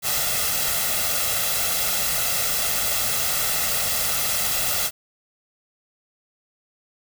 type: noise with comb filter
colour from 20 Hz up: white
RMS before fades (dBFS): -23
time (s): 0.02-4.91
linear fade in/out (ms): 50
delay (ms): 1.5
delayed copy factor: +0.65
effects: none